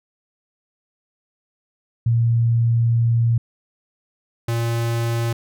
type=tone pair in turn; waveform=sine / square; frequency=116.5 / 116.5 Hz; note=A#2 / A#2; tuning=-1 / -1 cents; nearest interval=unison; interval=0 cents; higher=neither; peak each=-14 / -20 dBFS; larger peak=first; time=2.06-3.38 / 4.48-5.33 s; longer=first; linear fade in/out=5 ms; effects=none